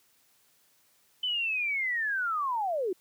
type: linear sweep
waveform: sine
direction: down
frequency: 3048 to 341.3 Hz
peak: -27 dBFS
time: 1.23-2.93 s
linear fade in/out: 5 ms
effects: white hiss -66 dBFS RMS until 3 s + high-pass 80 Hz 12 dB/octave